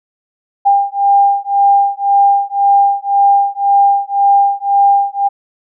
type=beating tone pair; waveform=sine; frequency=799 / 800.9 Hz; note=G5 / G5; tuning=+33 / +37 cents; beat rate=1.9 Hz; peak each=-11 dBFS; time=0.65-5.29 s; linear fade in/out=20 ms; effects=none